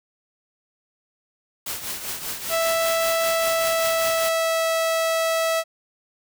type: noise with tremolo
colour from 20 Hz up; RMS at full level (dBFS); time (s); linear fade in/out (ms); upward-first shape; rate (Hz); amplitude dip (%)
white; -28; 1.66-4.29; 5; triangle; 5.1; 65
type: tone with pitch glide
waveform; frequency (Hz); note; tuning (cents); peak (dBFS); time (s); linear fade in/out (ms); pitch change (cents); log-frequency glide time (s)
sawtooth; 659 to 652.9; E5 to E5; -1 to -17; -16; 2.49-5.64; 50; -16; 3.26-4.67
effects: none